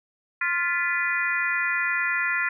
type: harmonic tone with a mistuned harmonic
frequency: 349.2 Hz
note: F4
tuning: in tune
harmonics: 3 / 4 / 5 / 6 / 7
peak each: -34 / -28 / -27 / -27 / -31 dBFS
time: 0.41-2.49 s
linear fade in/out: 5 ms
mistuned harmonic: 6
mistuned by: -83 cents
effects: none